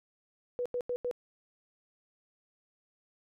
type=tone bursts; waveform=sine; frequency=490.2 Hz; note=B4; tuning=13 cents flat; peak=-30 dBFS; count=4; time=0.59-1.112 s; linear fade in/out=0 ms; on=66 ms; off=86 ms; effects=none